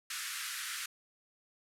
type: band-pass noise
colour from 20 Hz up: pink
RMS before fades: -40 dBFS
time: 0.1-0.86 s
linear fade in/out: 5 ms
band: 1300 to 13000 Hz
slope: 48 dB/octave
effects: none